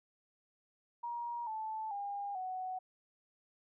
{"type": "tone with pitch steps", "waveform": "sine", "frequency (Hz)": [948, 874.4, 806.4, 743.8], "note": ["A#5", "A5", "G5", "F#5"], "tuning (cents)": [29, -11, 49, 9], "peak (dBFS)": -37, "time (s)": [1.03, 2.79], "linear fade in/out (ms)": 10, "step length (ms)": 440, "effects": []}